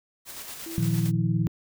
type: noise with tremolo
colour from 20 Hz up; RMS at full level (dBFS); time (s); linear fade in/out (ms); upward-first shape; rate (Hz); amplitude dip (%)
white; -38; 0.25-1.12; 50; square; 8.7; 35
type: tone with pitch glide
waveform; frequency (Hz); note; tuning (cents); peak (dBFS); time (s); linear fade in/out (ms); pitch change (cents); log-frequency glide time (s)
sine; 330.6 to 321.7; E4 to E4; +5 to -42; -35; 0.66-1.48; 5; -47; 0.86-1.27
type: chord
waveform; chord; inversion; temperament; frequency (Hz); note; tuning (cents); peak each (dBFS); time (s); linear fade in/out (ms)
sine; Bb suspended fourth; none; equal; 116.54 / 155.56 / 174.61; Bb2 / Eb3 / F3; 0 / 0 / 0; -26; 0.78-1.47; 0
effects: none